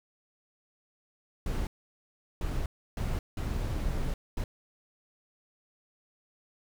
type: noise bursts at uneven times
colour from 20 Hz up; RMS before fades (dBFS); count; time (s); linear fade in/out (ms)
brown; -31; 5; 1.46-1.67 / 2.41-2.66 / 2.97-3.19 / 3.37-4.14 / 4.37-4.44; 2
effects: none